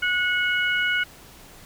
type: harmonic tone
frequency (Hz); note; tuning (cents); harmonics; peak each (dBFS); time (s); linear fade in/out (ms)
731; F#5; -21; 2 / 3 / 4; -22 / -26 / -28; 0.02-1.04; 10
effects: pink hiss -47 dBFS RMS until 1.65 s